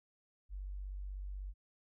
sine tone, 48.11 Hz, G1, 32 cents flat, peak -40 dBFS, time 0.49-1.54 s, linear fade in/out 50 ms, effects none

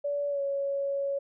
sine tone with pitch glide, 574 to 557 Hz, D5 to C#5, -40 to +8 cents, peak -27 dBFS, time 0.04-1.19 s, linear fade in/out 10 ms, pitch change -52 cents, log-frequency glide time 0.29-0.41 s, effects none

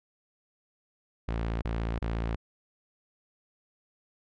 sawtooth tone bursts, 56.5 Hz, A1, 47 cents sharp, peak -25 dBFS, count 3, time 1.28-2.358 s, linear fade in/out 5 ms, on 340 ms, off 29 ms, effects low-pass 3000 Hz 12 dB/octave

